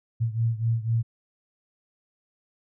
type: beating tone pair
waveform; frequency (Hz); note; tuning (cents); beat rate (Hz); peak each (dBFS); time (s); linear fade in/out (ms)
sine; 113.3 / 117.3; A#2 / A#2; -49 / +11; 4; -24 / -27; 0.2-1.03; 20
effects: none